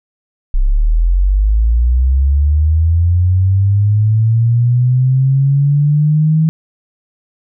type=linear sweep; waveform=sine; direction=up; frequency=31.66 to 160 Hz; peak=-8 dBFS; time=0.54-6.49 s; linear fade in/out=0 ms; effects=none